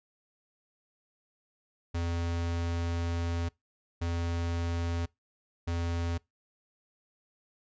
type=tone bursts at uneven times; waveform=square; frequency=85 Hz; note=F2; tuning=46 cents flat; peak=-30 dBFS; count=3; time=1.94-3.49 / 4.01-5.06 / 5.67-6.18 s; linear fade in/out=10 ms; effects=noise-tail reverb RT60 0.2 s tail -25 dB re dry + resampled to 16000 Hz